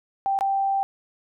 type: tone with dropouts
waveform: sine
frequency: 784 Hz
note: G5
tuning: in tune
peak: -20 dBFS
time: 0.26-0.83 s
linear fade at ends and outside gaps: 0 ms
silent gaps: 0.389-0.409 s
effects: none